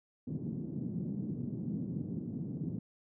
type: band-pass noise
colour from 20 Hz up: white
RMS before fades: -38 dBFS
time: 0.27-2.79 s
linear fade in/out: 5 ms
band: 130 to 240 Hz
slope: 24 dB/octave
effects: none